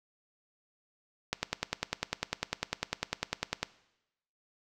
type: click train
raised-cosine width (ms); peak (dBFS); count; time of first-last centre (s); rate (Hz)
0.2; -12; 24; 1.33-3.63; 10
effects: noise-tail reverb RT60 0.9 s tail -18 dB re dry